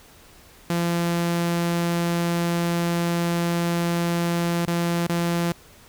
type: tone with dropouts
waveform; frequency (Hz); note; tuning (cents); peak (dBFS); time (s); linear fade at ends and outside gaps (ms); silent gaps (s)
sawtooth; 171.1; F3; -35; -17; 0.7-5.52; 2; 4.654-4.677 / 5.069-5.095
effects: pink hiss -50 dBFS RMS until 5.88 s